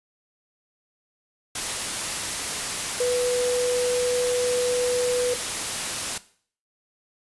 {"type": "tone in noise", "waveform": "sine", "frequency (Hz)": 493.9, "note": "B4", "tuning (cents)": 0, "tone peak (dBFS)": -20, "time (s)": [3, 5.34], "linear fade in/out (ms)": 5, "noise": "white", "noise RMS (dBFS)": -28, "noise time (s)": [1.55, 6.18], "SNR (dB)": 5, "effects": ["noise-tail reverb RT60 0.5 s tail -17 dB re dry", "resampled to 24000 Hz"]}